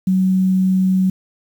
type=tone; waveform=sine; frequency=187.6 Hz; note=F#3; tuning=24 cents sharp; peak=-12 dBFS; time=0.07-1.1 s; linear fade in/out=5 ms; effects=7-bit